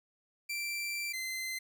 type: tone pair in turn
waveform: sawtooth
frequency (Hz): 2349 / 2066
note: D7 / C7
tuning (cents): 0 / -22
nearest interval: major second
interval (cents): 222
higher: first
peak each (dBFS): -31 / -32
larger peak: first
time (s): 0.49-1.13 / 1.13-1.59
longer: first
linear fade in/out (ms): 10
effects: none